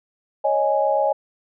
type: chord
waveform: sine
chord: C# suspended second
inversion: none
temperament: equal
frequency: 554.4 / 622.3 / 830.6 Hz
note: C#5 / D#5 / G#5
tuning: 0 / 0 / 0 cents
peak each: -21 dBFS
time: 0.44-1.13 s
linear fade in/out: 10 ms
effects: none